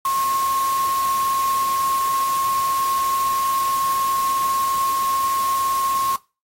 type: tone in noise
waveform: sine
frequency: 1080 Hz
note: C#6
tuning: 45 cents flat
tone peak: -18 dBFS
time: 0.05-6.16 s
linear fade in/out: 2 ms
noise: white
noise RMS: -31 dBFS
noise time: 0.05-6.16 s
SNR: +10 dB
effects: noise-tail reverb RT60 0.3 s tail -21 dB re dry + AAC 48 kbps

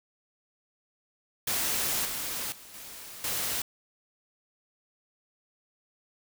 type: noise with level steps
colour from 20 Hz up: white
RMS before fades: -29 / -34 / -49 / -44 / -31 dBFS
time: 1.47-3.62 s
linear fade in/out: 5 ms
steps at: 2.05 / 2.52 / 2.74 / 3.24 s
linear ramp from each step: 2 ms
effects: none

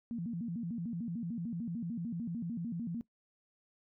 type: tone with vibrato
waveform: sine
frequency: 199.1 Hz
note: G3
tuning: 27 cents sharp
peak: -35 dBFS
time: 0.11-3.01 s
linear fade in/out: 0 ms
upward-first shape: square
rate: 6.7 Hz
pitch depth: 280 cents each way
effects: noise-tail reverb RT60 0.1 s tail -19 dB re dry

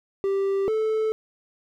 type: tone pair in turn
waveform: triangle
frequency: 392 / 437.3 Hz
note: G4 / A4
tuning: 0 / -11 cents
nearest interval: major second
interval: 189 cents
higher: second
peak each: -19 dBFS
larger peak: neither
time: 0.24-0.68 / 0.68-1.12 s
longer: neither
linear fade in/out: 0 ms
effects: none

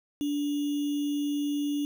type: tone with sample-and-hold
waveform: sine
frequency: 290 Hz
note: D4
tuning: 22 cents flat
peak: -26 dBFS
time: 0.21-1.85 s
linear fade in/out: 0 ms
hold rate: 3150 Hz
effects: none

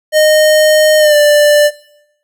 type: tone with pitch glide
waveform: square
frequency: 616 to 590.9 Hz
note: D#5 to D5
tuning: -17 to +10 cents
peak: -6 dBFS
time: 0.12-1.71 s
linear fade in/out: 50 ms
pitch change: -73 cents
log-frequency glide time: 0.98-1.16 s
effects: noise-tail reverb RT60 0.8 s tail -20 dB re dry

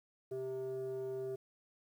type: tone with frequency modulation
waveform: sine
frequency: 392 Hz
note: G4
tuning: in tune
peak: -36 dBFS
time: 0.31-1.36 s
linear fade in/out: 10 ms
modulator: 262 Hz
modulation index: 0.46
effects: tanh soft clip ceiling -34 dBFS + 11-bit

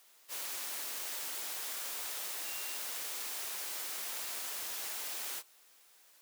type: tone in noise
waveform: sine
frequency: 2766 Hz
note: F7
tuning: 17 cents flat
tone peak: -48 dBFS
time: 2.43-2.79 s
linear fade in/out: 50 ms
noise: white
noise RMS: -40 dBFS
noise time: 0.28-5.43 s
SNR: -11 dB
effects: white hiss -63 dBFS RMS until 6.21 s + high-pass 400 Hz 12 dB/octave

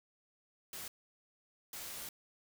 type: noise bursts at uneven times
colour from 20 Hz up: white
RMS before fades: -45 dBFS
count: 2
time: 0.73-0.88 / 1.73-2.09 s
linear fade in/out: 2 ms
effects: none

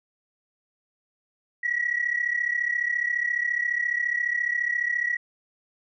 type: tone pair together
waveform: sine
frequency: 1910 / 1944.5 Hz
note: A#6 / B6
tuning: +42 / -27 cents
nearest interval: unison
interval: 31 cents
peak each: -25 / -26 dBFS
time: 1.63-5.17 s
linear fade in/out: 10 ms
effects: tanh soft clip ceiling -15 dBFS

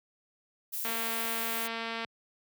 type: noise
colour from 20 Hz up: violet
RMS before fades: -35 dBFS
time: 0.72-1.68 s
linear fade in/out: 20 ms
type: click train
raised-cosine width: 0.3 ms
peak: -20 dBFS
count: 274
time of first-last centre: 0.85-2.047 s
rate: 228 Hz
effects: high-pass 100 Hz 12 dB/octave

